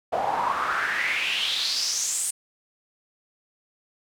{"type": "noise with band-pass filter sweep", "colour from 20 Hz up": "pink", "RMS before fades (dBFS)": -26, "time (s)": [0.12, 2.31], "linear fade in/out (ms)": 10, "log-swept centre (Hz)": [660, 9100], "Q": 5.3, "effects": []}